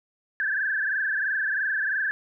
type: tone with frequency modulation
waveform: sine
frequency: 1642 Hz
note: G#6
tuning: 20 cents flat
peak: -23 dBFS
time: 0.4-2.11 s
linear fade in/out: 0 ms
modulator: 23 Hz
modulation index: 4.6
effects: none